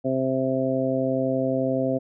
harmonic tone, 131.7 Hz, C3, 12 cents sharp, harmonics 1 / 2 / 3 / 4 / 5, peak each -31 / -25 / -31 / -26 / -28 dBFS, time 0.04-1.99 s, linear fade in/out 20 ms, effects none

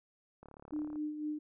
click train, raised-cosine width 1 ms, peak -38 dBFS, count 20, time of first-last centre 0.43-0.958 s, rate 36 Hz
sine tone with tremolo, 302 Hz, D4, 48 cents sharp, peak -33 dBFS, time 0.72-1.39 s, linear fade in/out 10 ms, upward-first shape sine, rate 4 Hz, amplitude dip 55%
effects none

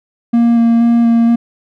triangle tone with vibrato, 233.1 Hz, A#3, in tune, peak -5 dBFS, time 0.33-1.36 s, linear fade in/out 10 ms, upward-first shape square, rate 2.1 Hz, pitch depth 10 cents each way, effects none

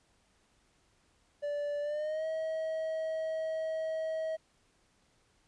triangle tone with pitch glide, 582 to 638.4 Hz, D5 to D#5, -16 to +44 cents, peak -30 dBFS, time 1.42-4.37 s, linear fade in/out 20 ms, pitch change +160 cents, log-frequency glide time 1.81-2.26 s, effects pink hiss -70 dBFS RMS until 5.47 s + resampled to 22050 Hz

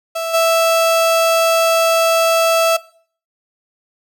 35% pulse tone with level steps, 659.3 Hz, E5, in tune, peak -17 / -9 dBFS, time 0.15-2.77 s, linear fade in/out 10 ms, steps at 0.33 s, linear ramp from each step 20 ms, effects noise-tail reverb RT60 0.5 s tail -21 dB re dry

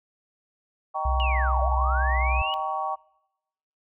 sine chord, Eb dominant seventh, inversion none, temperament just, 622.3 / 777.8 / 933.4 / 1120.1 Hz, Eb5 / G5 / Bb5 / Db6, 0 / -14 / +2 / +18 cents, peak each -35 / -29 / -33 / -30 dBFS, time 0.94-2.96 s, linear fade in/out 20 ms
sine tone with pitch glide, 63.3 to 62.75 Hz, B1 to B1, +43 to +28 cents, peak -22 dBFS, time 1.05-2.42 s, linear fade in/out 5 ms, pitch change -15 cents, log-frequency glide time 2.06-2.25 s
sine linear two-way sweep, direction down then up, 2960 to 571 to 2960 Hz, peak -28 dBFS, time 1.2-2.54 s, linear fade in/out 0 ms, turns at 1.62 s
effects noise-tail reverb RT60 0.9 s tail -24 dB re dry

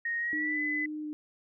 sine tone with pitch glide, 1864.7 to 2010 Hz, A#6 to B6, 0 to +30 cents, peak -29 dBFS, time 0.05-0.86 s, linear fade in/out 5 ms, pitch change +130 cents, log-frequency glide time 0.18-0.6 s
sine tone with vibrato, 303 Hz, D#4, 46 cents flat, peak -34 dBFS, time 0.33-1.13 s, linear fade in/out 0 ms, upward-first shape square, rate 2.1 Hz, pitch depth 9 cents each way
effects none

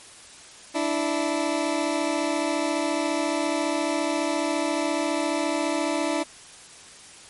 20% pulse tone pair together, 293.3 / 327.8 Hz, D4 / E4, -2 / -10 cents, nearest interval major second, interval 192 cents, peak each -21 dBFS, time 0.74-6.24 s, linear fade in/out 20 ms, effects white hiss -46 dBFS RMS until 7.29 s + MP3 48 kbps

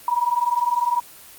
sine tone pair together, 950 / 970 Hz, A#5 / B5, +33 / -31 cents, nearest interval unison, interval 36 cents, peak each -21 dBFS, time 0.08-1 s, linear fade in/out 2 ms, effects white hiss -44 dBFS RMS until 1.38 s + Opus 24 kbps

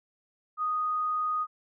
sine tone, 1242 Hz, D#6, 3 cents flat, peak -26 dBFS, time 0.57-1.47 s, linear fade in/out 50 ms, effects none

